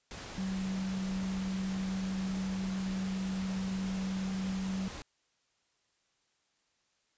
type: tone in noise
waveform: sine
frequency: 190 Hz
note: F#3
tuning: 46 cents sharp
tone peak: -32 dBFS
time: 0.38-4.88 s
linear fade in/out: 0 ms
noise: pink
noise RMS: -44 dBFS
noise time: 0.11-5.02 s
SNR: +9 dB
effects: white hiss -75 dBFS RMS until 7.17 s + resampled to 16000 Hz